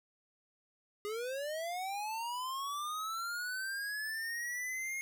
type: linear sweep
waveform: square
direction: up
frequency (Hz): 406.5 to 2156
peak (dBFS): -37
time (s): 1.05-5.01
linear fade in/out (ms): 0
effects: 13-bit